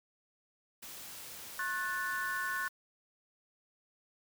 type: noise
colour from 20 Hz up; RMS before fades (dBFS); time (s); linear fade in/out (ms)
white; -47; 0.82-2.69; 10
type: chord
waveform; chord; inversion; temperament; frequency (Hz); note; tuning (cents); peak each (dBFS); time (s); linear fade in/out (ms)
sine; F# minor; second; equal with one note detuned; 1080.9 / 1480 / 1760; C#6 / F#6 / A6; -44 / 0 / 0; -39 / -36 / -38; 1.59-2.68; 2
effects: none